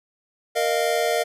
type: chord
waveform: square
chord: Bb suspended fourth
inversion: none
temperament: equal with one note detuned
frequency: 466.2 / 616.5 / 698.5 Hz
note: Bb4 / Eb5 / F5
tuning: 0 / -16 / 0 cents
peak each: -25 dBFS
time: 0.55-1.24 s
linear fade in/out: 20 ms
effects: resampled to 32000 Hz